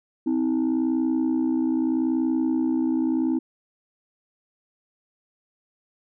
sine tone pair together, 259.2 / 320 Hz, C4 / D#4, -16 / +49 cents, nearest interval major third, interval 365 cents, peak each -21 dBFS, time 0.26-3.39 s, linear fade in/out 10 ms, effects tanh soft clip ceiling -17 dBFS

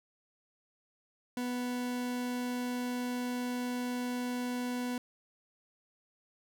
40% pulse tone, 246.9 Hz, B3, in tune, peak -32 dBFS, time 1.37-4.98 s, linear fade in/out 2 ms, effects none

